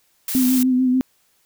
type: noise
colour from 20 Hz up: blue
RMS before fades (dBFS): -25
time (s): 0.28-0.63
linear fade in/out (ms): 2
type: tone with vibrato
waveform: sine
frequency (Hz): 255.2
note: C4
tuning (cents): -43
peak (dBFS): -14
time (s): 0.35-1.01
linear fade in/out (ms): 0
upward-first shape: sine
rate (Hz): 6.8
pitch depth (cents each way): 32
effects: white hiss -62 dBFS RMS until 1.45 s